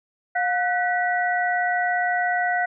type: tone cluster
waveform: sine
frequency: 714 / 1497 / 1943 Hz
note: F5 / F#6 / B6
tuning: +38 / +20 / -29 cents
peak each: -22 / -26 / -26 dBFS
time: 0.35-2.66 s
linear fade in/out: 10 ms
effects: none